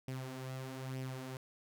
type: tone with flanger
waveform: sawtooth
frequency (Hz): 130.81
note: C3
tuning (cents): 0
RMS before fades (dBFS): -43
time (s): 0.08-1.37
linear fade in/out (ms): 2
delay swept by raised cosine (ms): 0.36 to 6.16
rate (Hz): 1.1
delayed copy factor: +0.55
effects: none